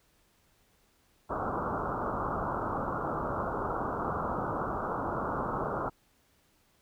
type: low-pass noise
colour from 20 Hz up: white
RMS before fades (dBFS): -33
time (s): 1.29-5.9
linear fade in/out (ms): 20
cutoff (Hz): 1400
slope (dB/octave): 96
effects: pink hiss -68 dBFS RMS until 6.81 s